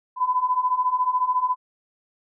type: beating tone pair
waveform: sine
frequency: 996 / 1010 Hz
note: B5 / B5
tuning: +14 / +39 cents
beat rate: 14 Hz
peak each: -24 / -21 dBFS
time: 0.16-1.56 s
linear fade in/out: 50 ms
effects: none